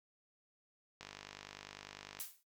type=click train; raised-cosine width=0.2 ms; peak=-29 dBFS; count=60; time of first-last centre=1.01-2.19 s; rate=50 Hz
type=noise with exponential decay; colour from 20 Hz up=blue; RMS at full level=-39 dBFS; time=2.2-2.43 s; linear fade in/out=0 ms; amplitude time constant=50 ms
effects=noise-tail reverb RT60 0.1 s tail -17 dB re dry + MP3 96 kbps